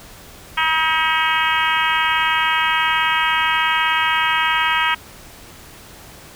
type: harmonic tone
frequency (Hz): 318.8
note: D#4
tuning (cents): +42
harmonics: 3 / 4 / 5 / 6 / 7 / 8 / 9 / 10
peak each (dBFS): -21 / -22 / -23 / -24 / -24 / -25 / -26 / -26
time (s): 0.57-4.95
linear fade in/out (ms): 10
effects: pink hiss -41 dBFS RMS until 6.35 s